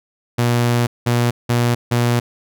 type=tone bursts at uneven times; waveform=sawtooth; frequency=120 Hz; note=B2; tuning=49 cents flat; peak=-10 dBFS; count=4; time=0.38-0.87 / 1.06-1.31 / 1.49-1.75 / 1.91-2.2 s; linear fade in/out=10 ms; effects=none